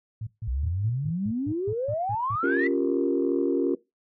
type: tone bursts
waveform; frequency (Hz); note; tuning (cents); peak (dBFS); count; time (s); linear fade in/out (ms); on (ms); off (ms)
sine; 110; A2; 0; -30; 11; 0.21-2.359; 5; 59; 150
type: exponential sweep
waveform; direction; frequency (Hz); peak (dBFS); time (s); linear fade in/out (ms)
sine; up; 58.27 to 2033; -25; 0.47-2.68; 10
type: chord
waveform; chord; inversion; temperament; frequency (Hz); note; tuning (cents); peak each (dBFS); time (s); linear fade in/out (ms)
sine; G half-diminished seventh; second; equal; 277.2 / 349.2 / 392 / 466.2; Db4 / F4 / G4 / Bb4; 0 / 0 / 0 / 0; -25 / -25 / -29 / -28; 2.43-3.75; 5
effects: noise-tail reverb RT60 0.2 s tail -18 dB re dry + tanh soft clip ceiling -13 dBFS